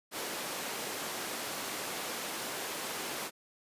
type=high-pass noise; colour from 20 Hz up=pink; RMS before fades=-38 dBFS; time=0.11-3.31 s; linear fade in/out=50 ms; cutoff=320 Hz; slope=12 dB/octave; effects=resampled to 32000 Hz